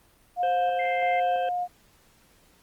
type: tone with tremolo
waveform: sine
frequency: 714 Hz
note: F5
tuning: 38 cents sharp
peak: -22 dBFS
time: 0.36-1.68 s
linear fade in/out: 50 ms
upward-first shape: square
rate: 1.5 Hz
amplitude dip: 30%
type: harmonic tone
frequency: 523.3 Hz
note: C5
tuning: in tune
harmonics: 1 / 3 / 5 / 6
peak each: -29 / -39 / -43 / -45 dBFS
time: 0.43-1.49 s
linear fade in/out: 2 ms
type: tone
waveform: sine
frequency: 2093 Hz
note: C7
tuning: in tune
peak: -30 dBFS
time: 0.79-1.2 s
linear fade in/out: 5 ms
effects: pink hiss -60 dBFS RMS until 2.62 s + Opus 32 kbps